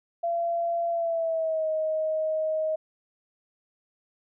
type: tone with pitch glide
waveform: sine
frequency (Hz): 681 to 628.1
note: F5 to D#5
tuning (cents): -44 to +16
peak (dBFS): -24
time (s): 0.23-2.76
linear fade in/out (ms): 10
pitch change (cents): -140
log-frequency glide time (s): 0.9-1.69
effects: none